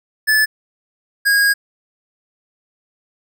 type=tone pair in turn; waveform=square; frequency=1735 / 1637.6 Hz; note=A6 / G#6; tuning=-25 / -25 cents; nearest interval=minor second; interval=100 cents; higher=first; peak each=-12 dBFS; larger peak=neither; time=0.27-0.46 / 1.25-1.54 s; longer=second; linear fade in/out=20 ms; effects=none